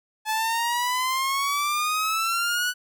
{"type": "exponential sweep", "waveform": "sawtooth", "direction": "up", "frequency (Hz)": [860, 1489], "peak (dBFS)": -19, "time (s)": [0.25, 2.74], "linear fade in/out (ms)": 50, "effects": []}